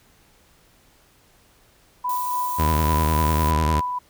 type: tone with tremolo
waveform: sine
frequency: 992 Hz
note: B5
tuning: 7 cents sharp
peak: -21 dBFS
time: 2.04-3.99 s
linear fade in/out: 10 ms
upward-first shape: sine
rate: 3.6 Hz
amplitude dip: 30%
type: noise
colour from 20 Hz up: violet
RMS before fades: -33 dBFS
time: 2.09-3.51 s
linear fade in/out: 5 ms
type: tone with vibrato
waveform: sawtooth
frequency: 77.78 Hz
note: D#2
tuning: in tune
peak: -15 dBFS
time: 2.58-3.81 s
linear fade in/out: 20 ms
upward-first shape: square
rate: 10 Hz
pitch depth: 74 cents each way
effects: pink hiss -57 dBFS RMS until 4.09 s